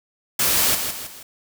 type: noise with echo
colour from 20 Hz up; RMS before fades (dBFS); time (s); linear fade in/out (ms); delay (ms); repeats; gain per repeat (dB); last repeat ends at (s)
white; -19; 0.39-0.75; 5; 160; 3; -7; 1.23
effects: none